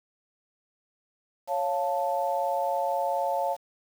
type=chord; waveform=sine; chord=Db augmented; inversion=none; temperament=equal; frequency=554.4 / 698.5 / 880 Hz; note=Db5 / F5 / A5; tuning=0 / 0 / 0 cents; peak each=-29 dBFS; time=1.47-3.57 s; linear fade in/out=50 ms; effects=8-bit